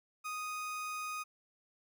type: tone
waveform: 30% pulse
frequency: 1244.5 Hz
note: D#6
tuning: in tune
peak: -35 dBFS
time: 0.24-1.24 s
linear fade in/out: 20 ms
effects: none